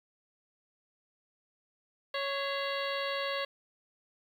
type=harmonic tone with a mistuned harmonic; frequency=554.4 Hz; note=C#5; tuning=in tune; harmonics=1 / 2 / 3 / 4 / 5 / 6 / 7 / 8; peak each=-35 / -38 / -40 / -41 / -42 / -43 / -43 / -44 dBFS; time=2.14-3.45 s; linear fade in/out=5 ms; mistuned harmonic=4; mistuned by=-140 cents; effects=10-bit